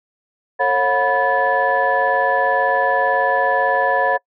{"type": "tone cluster", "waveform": "sine", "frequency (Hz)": [447.9, 546, 724, 984, 1731], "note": ["A4", "C#5", "F#5", "B5", "A6"], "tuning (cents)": [31, -26, -38, -7, -29], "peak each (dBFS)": [-25, -19, -19, -20, -19], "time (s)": [0.59, 4.18], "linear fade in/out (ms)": 20, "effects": ["noise-tail reverb RT60 0.1 s tail -26 dB re dry", "tanh soft clip ceiling -5 dBFS"]}